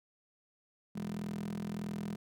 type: tone with high-pass filter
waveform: 15% pulse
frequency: 41.63 Hz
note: E1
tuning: 18 cents sharp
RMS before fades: -39 dBFS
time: 0.95-2.16 s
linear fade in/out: 10 ms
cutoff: 200 Hz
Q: 6.4
effects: none